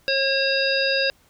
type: harmonic tone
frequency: 542 Hz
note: C#5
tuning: 39 cents flat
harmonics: 1 / 3 / 5 / 7 / 9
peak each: -23 / -25 / -26 / -28 / -25 dBFS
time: 0.08-1.1 s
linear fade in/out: 0 ms
effects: pink hiss -59 dBFS RMS until 1.29 s